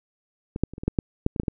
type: clicks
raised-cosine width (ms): 3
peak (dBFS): -16 / -7 / -25 / -24 / -19 / -8 / -7 / -7 / -19 / -9 / -26 / -11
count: 12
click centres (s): 0.561 / 0.636 / 0.736 / 0.781 / 0.835 / 0.88 / 0.988 / 1.264 / 1.362 / 1.399 / 1.434 / 1.482
effects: none